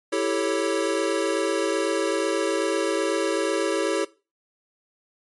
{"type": "chord", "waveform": "square", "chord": "A dominant seventh", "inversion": "second", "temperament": "equal", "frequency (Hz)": [329.6, 392, 440, 554.4], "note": ["E4", "G4", "A4", "C#5"], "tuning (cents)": [0, 0, 0, 0], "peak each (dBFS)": -28, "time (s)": [0.12, 4.05], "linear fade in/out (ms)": 10, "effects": ["noise-tail reverb RT60 0.3 s tail -19 dB re dry", "MP3 48 kbps"]}